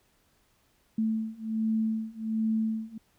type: beating tone pair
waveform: sine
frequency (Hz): 220.1 / 221.4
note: A3 / A3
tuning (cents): +1 / +11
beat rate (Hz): 1.3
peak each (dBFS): -30 / -29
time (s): 0.98-2.98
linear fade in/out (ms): 5
effects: pink hiss -68 dBFS RMS until 3.18 s